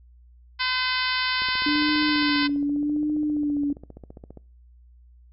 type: harmonic tone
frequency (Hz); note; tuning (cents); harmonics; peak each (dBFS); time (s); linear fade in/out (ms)
510; C5; -44; 2 / 3 / 4 / 5 / 6 / 7 / 8 / 9 / 10; -30 / -29 / -29 / -33 / -32 / -34 / -33 / -32 / -33; 0.59-2.48; 20
type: click train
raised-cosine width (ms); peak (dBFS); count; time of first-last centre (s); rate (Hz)
2; -28; 45; 1.42-4.373; 14.9
type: tone with vibrato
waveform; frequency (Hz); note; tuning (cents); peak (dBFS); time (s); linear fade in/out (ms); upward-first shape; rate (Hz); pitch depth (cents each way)
sine; 293.7; D4; 0; -21; 1.66-3.73; 5; sine; 0.84; 45
effects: noise-tail reverb RT60 0.4 s tail -24 dB re dry + added 60 Hz sine -49 dBFS peak until 5.32 s